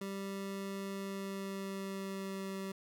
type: tone with pitch glide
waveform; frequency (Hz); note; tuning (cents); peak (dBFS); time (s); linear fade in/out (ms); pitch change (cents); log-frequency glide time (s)
25% pulse; 196 to 193.19; G3 to G3; 0 to -25; -35; 0.01-2.72; 5; -25; 0.93-2.57
effects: none